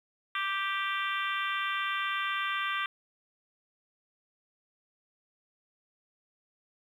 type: harmonic tone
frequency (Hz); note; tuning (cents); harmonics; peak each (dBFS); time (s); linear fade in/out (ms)
392; G4; 0; 3 / 4 / 5 / 6 / 7 / 8 / 9; -33 / -35 / -37 / -39 / -40 / -41 / -42; 0.35-2.86; 2
effects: 10-bit